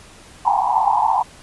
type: band-pass noise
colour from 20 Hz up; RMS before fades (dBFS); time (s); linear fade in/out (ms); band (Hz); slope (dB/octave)
pink; -17; 0.45-1.23; 5; 760 to 1000; 96
effects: pink hiss -44 dBFS RMS until 1.42 s + resampled to 24000 Hz